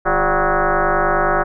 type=tone with frequency modulation; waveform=sine; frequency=349.2 Hz; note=F4; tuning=in tune; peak=-13 dBFS; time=0.05-1.44 s; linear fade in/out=20 ms; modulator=187 Hz; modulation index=6.6; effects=none